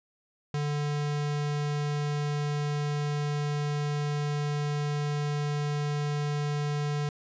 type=tone; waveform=square; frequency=146.83 Hz; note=D3; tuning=in tune; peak=-28 dBFS; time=0.54-7.09 s; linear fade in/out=2 ms; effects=resampled to 16000 Hz